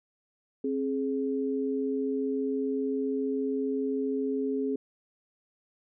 sine tone pair together, 267 / 419.9 Hz, C4 / G#4, +35 / +19 cents, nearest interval minor sixth, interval 784 cents, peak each -29 / -30 dBFS, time 0.64-4.76 s, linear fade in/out 5 ms, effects none

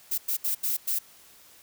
violet noise bursts at uneven times, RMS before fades -27 dBFS, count 5, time 0.11-0.18 / 0.28-0.37 / 0.44-0.55 / 0.63-0.77 / 0.87-0.99 s, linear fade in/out 10 ms, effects white hiss -54 dBFS RMS until 1.62 s

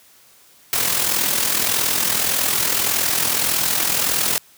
white noise with amplitude modulation, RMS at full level -17 dBFS, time 0.73-4.38 s, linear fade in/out 0 ms, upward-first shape sine, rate 41.7 Hz, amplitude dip 55%, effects white hiss -51 dBFS RMS until 4.57 s + high-pass 80 Hz 12 dB/octave

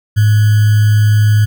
sine tone with sample-and-hold, 106 Hz, G#2, 36 cents sharp, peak -6 dBFS, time 0.16-1.46 s, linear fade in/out 20 ms, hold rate 1575 Hz, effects none

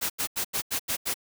white noise bursts, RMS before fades -28 dBFS, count 7, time 0.01-1.143 s, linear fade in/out 20 ms, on 89 ms, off 85 ms, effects none

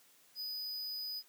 square tone, 4978 Hz, D#8, in tune, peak -39 dBFS, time 0.35-1.23 s, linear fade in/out 50 ms, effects white hiss -65 dBFS RMS until 1.28 s + high-pass 150 Hz 12 dB/octave

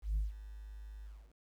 sine tone with ADSR envelope, 51.91 Hz, G#1, in tune, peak -27 dBFS, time 0.02-1.34 s, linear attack 140 ms, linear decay 160 ms, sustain -18 dB, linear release 280 ms, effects tanh soft clip ceiling -28 dBFS + 11-bit

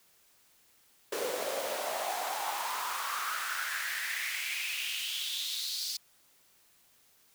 pink noise with high-pass filter sweep, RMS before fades -35 dBFS, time 1.12-5.97 s, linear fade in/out 5 ms, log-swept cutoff 440 to 4700 Hz, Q 4.7, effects white hiss -65 dBFS RMS until 7.34 s

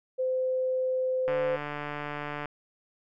sine tone, 515 Hz, C5, 28 cents flat, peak -25 dBFS, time 0.18-1.57 s, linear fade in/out 20 ms
click train, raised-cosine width 0.5 ms, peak -20 dBFS, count 174, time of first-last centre 1.28-2.457 s, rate 147 Hz
effects none

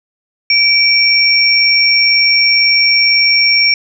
sine tone pair together, 2320 / 5518 Hz, D7 / F8, -22 / -22 cents, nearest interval octave + minor third, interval 1500 cents, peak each -10 dBFS, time 0.5-3.74 s, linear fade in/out 2 ms, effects none

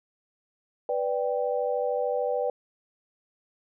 sine chord, G major, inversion first, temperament equal, 493.9 / 587.3 / 784 Hz, B4 / D5 / G5, 0 / 0 / 0 cents, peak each -27 / -29 / -32 dBFS, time 0.89-2.5 s, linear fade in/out 2 ms, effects none

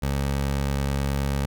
20% pulse tone, 69.3 Hz, C#2, in tune, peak -18 dBFS, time 0.02-1.46 s, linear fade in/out 10 ms, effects none

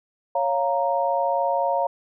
sine chord, Bb minor, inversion first, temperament equal, 554.4 / 698.5 / 932.3 Hz, Db5 / F5 / Bb5, 0 / 0 / 0 cents, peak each -24 dBFS, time 0.35-1.87 s, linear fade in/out 5 ms, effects none

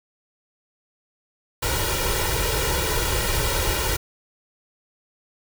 pink noise with comb filter, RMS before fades -23 dBFS, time 1.62-3.97 s, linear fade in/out 10 ms, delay 2.1 ms, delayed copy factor +0.85, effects none

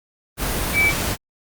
sine tone in noise, 2308 Hz, D7, 31 cents flat, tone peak -14 dBFS, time 0.73-0.93 s, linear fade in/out 50 ms, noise pink, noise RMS -23 dBFS, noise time 0.37-1.17 s, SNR +6 dB, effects Opus 32 kbps

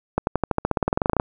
accelerating click train, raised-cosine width 1 ms, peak -5 dBFS, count 19, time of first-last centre 0.18-1.199 s, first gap 91 ms, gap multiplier 0.94, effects none

